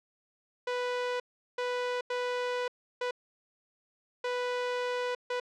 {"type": "tone bursts at uneven times", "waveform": "sawtooth", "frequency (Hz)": 493.9, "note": "B4", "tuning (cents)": 0, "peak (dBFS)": -26, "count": 6, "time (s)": [[0.67, 1.2], [1.58, 2.01], [2.1, 2.68], [3.01, 3.11], [4.24, 5.15], [5.3, 5.4]], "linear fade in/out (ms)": 5, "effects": ["low-pass 4000 Hz 12 dB/octave"]}